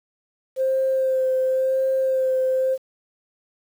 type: tone with vibrato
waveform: sine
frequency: 524 Hz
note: C5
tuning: 2 cents sharp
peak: -17 dBFS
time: 0.56-2.78 s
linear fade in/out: 50 ms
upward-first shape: sine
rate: 0.94 Hz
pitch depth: 16 cents each way
effects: tanh soft clip ceiling -13 dBFS + 8-bit